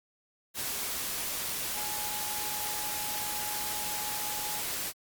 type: tone in noise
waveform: sine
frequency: 840 Hz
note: G#5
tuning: 19 cents sharp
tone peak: -40 dBFS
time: 1.73-4.63 s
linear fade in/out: 50 ms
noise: white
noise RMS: -34 dBFS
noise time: 0.54-4.93 s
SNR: -9 dB
effects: Opus 48 kbps